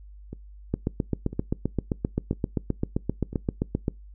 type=two click trains; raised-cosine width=3 ms; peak=-23 / -11 dBFS; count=4 / 25; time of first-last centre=0.33-3.33 / 0.74-3.881 s; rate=1 / 7.64 Hz; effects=noise-tail reverb RT60 0.2 s tail -24 dB re dry + added 50 Hz sine -43 dBFS peak until 4.14 s